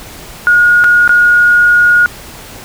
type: tone with dropouts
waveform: sine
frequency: 1439 Hz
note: F#6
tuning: 49 cents flat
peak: -4 dBFS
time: 0.47-2.06 s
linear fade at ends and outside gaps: 0 ms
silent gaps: 0.839-0.843 / 1.077-1.093 s
effects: pink hiss -31 dBFS RMS until 2.64 s